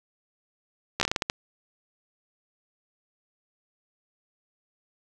slowing click train, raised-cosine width 0.2 ms, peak -7 dBFS, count 9, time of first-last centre 1-1.299 s, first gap 13 ms, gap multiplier 1.29, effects none

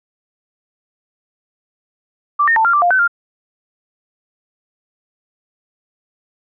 sine tone with pitch steps, 1170 / 1831 / 889 / 1387 / 1174 / 703 / 1522 / 1398 Hz, D6 / A#6 / A5 / F6 / D6 / F5 / F#6 / F6, -7 / -32 / +18 / -12 / -1 / +11 / +48 / +1 cents, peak -10 dBFS, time 2.39-3.078 s, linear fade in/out 10 ms, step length 86 ms, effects none

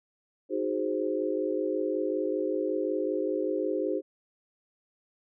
sine chord, Ab dominant seventh, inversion second, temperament equal, 311.1 / 370 / 415.3 / 523.3 Hz, Eb4 / Gb4 / Ab4 / C5, 0 / 0 / 0 / 0 cents, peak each -32 dBFS, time 0.49-4.02 s, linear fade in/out 50 ms, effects none

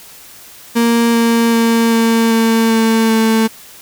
35% pulse tone with pitch steps, 233.1 / 231.4 / 229.6 / 227.9 / 226.2 / 224.5 / 222.8 Hz, A#3 / A#3 / A#3 / A#3 / A3 / A3 / A3, 0 / -13 / -26 / -39 / +48 / +35 / +22 cents, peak -8 dBFS, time 0.75-3.48 s, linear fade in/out 20 ms, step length 390 ms, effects white hiss -38 dBFS RMS until 3.81 s

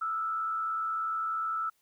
sine tone with frequency modulation, 1318.5 Hz, E6, in tune, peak -29 dBFS, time 0.01-1.7 s, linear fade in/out 10 ms, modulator 89.6 Hz, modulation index 0.48, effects white hiss -72 dBFS RMS until 1.81 s

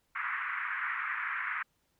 white band-pass noise, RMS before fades -35 dBFS, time 0.15-1.63 s, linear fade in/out 10 ms, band 1100 to 2100 Hz, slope 48 dB/octave, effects pink hiss -75 dBFS RMS until 1.99 s

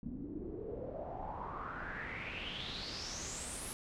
pink noise with low-pass filter sweep, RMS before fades -43 dBFS, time 0.03-3.73 s, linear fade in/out 0 ms, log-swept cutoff 230 to 11000 Hz, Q 6.2, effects none

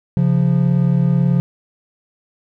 triangle tone pair together, 136.22 / 174.61 Hz, C#3 / F3, -30 / 0 cents, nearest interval major third, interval 430 cents, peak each -13 dBFS, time 0.17-1.4 s, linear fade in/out 0 ms, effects none

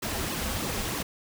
pink noise with flanger, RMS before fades -31 dBFS, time 0.02-1.03 s, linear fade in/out 10 ms, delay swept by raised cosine 1.3 to 7 ms, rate 3.2 Hz, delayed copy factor -0.9, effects none

